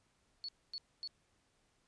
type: tone bursts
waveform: sine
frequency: 4405 Hz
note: C#8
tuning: 12 cents flat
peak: -40 dBFS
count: 3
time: 0.44-1.075 s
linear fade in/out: 0 ms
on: 45 ms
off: 250 ms
effects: pink hiss -75 dBFS RMS until 1.87 s + resampled to 22050 Hz